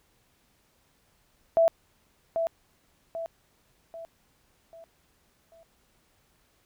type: tone with echo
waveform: sine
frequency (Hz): 662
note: E5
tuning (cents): +7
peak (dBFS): -17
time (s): 1.57-1.68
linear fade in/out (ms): 0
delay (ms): 790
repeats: 5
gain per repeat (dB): -7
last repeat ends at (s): 5.63
effects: pink hiss -67 dBFS RMS until 6.65 s